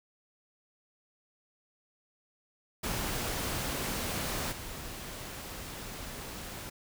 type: noise with level steps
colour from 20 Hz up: pink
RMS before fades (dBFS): -34 / -42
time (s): 2.83-6.7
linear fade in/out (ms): 10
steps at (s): 4.51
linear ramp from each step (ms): 20
effects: none